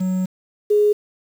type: tone pair in turn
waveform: triangle / sine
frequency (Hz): 185.4 / 417.1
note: F#3 / G#4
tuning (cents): +4 / +7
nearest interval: octave + major second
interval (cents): 1403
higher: second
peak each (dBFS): -16 / -12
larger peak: second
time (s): 0-0.26 / 0.7-0.93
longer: first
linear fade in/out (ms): 10
effects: 7-bit